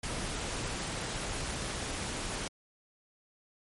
pink noise, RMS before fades -36 dBFS, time 0.03-2.48 s, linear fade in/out 5 ms, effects MP3 48 kbps

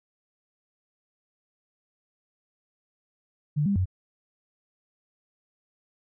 sine tone with pitch steps, 148.3 / 199.7 / 92.6 Hz, D3 / G3 / F#2, +17 / +32 / +2 cents, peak -21 dBFS, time 3.56-3.857 s, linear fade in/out 20 ms, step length 99 ms, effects none

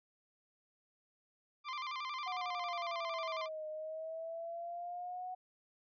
sawtooth tone with vibrato, 1108.7 Hz, C#6, in tune, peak -35 dBFS, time 1.64-3.49 s, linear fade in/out 50 ms, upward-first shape square, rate 11 Hz, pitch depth 110 cents each way
sine exponential two-way sweep, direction down then up, 740 to 616 to 740 Hz, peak -40 dBFS, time 2.26-5.35 s, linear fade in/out 10 ms, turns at 3.68 s
effects resampled to 11025 Hz

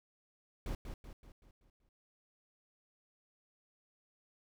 brown noise with echo, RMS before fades -38 dBFS, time 0.66-0.75 s, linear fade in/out 2 ms, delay 190 ms, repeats 6, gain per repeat -6 dB, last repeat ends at 1.89 s, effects none

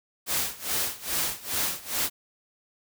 white noise with tremolo, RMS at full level -26 dBFS, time 0.26-2.1 s, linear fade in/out 50 ms, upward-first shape sine, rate 2.4 Hz, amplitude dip 90%, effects none

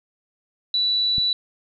sine tone, 3951 Hz, B7, in tune, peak -18 dBFS, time 0.74-1.33 s, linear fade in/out 2 ms
click, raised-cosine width 5 ms, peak -19 dBFS, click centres 1.182 s
effects none

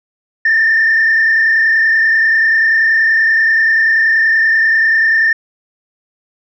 sine tone with frequency modulation, 1795 Hz, A6, 34 cents sharp, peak -7 dBFS, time 0.45-5.33 s, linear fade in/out 5 ms, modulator 30.4 Hz, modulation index 1.3, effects tanh soft clip ceiling -5 dBFS

